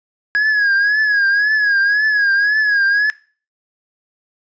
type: tone with vibrato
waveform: triangle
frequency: 1661 Hz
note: G#6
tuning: in tune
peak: -10 dBFS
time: 0.35-3.1 s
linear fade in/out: 0 ms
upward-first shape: triangle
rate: 1.9 Hz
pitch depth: 89 cents each way
effects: noise-tail reverb RT60 0.4 s tail -19 dB re dry + resampled to 16000 Hz